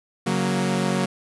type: chord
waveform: sawtooth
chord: F# major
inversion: second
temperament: equal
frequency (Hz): 138.59 / 185 / 233.1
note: C#3 / F#3 / A#3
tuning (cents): 0 / 0 / 0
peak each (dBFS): -24 / -19 / -22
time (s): 0.26-1.06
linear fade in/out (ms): 10
effects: resampled to 24000 Hz + 8-bit